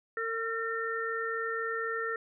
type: harmonic tone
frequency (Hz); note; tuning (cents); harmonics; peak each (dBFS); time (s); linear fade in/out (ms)
454; A#4; -46; 1 / 3 / 4; -35 / -35 / -35; 0.17-2.16; 2
effects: none